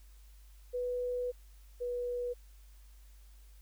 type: tone pair in turn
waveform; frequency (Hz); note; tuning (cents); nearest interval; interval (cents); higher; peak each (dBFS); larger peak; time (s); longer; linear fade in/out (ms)
sine; 493.9 / 488.2; B4 / B4; 0 / -20; unison; 20; first; -32 / -33; first; 0.73-1.32 / 1.8-2.34; first; 20
effects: added 50 Hz sine -53 dBFS peak until 3.61 s + white hiss -67 dBFS RMS until 3.61 s